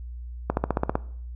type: accelerating click train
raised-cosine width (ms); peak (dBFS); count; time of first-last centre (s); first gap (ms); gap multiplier
1; -8; 8; 0.5-0.954; 71; 0.97
effects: noise-tail reverb RT60 0.6 s tail -20 dB re dry + added 60 Hz sine -34 dBFS peak until 1.35 s